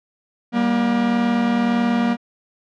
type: tone pair together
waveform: 45% pulse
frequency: 196 / 237.7 Hz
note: G3 / A#3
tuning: 0 / +34 cents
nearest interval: minor third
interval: 334 cents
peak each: -23 / -17 dBFS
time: 0.52-2.17 s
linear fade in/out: 50 ms
effects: low-pass 3000 Hz 12 dB/octave